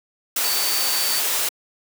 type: tone in noise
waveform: sine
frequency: 4556 Hz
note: C#8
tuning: 47 cents sharp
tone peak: -25 dBFS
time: 0.44-1.2 s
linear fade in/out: 5 ms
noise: white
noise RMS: -22 dBFS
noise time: 0.36-1.49 s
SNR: -6 dB
effects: high-pass 400 Hz 12 dB/octave